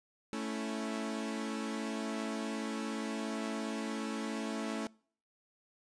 sawtooth chord, A major, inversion none, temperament equal, 220 / 277.2 / 329.6 Hz, A3 / C#4 / E4, 0 / 0 / 0 cents, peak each -34 / -37 / -39 dBFS, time 0.33-4.87 s, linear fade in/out 0 ms, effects noise-tail reverb RT60 0.5 s tail -24 dB re dry + resampled to 22050 Hz

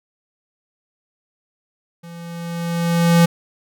square tone with level ramp, 169.7 Hz, F3, 49 cents flat, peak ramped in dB -36 to -9 dBFS, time 2.03-3.26 s, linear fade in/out 10 ms, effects none

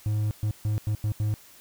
triangle tone bursts at uneven times, 106.4 Hz, G#2, 42 cents sharp, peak -21 dBFS, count 6, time 0.06-0.31 / 0.43-0.51 / 0.65-0.78 / 0.87-0.95 / 1.04-1.12 / 1.2-1.34 s, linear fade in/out 0 ms, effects white hiss -52 dBFS RMS until 1.6 s

